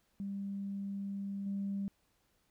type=tone with level steps; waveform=sine; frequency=198.2 Hz; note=G3; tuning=19 cents sharp; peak=-36 / -33 dBFS; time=0.2-1.88 s; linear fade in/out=0 ms; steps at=1.46 s; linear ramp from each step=5 ms; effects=tanh soft clip ceiling -29 dBFS + pink hiss -75 dBFS RMS until 2.5 s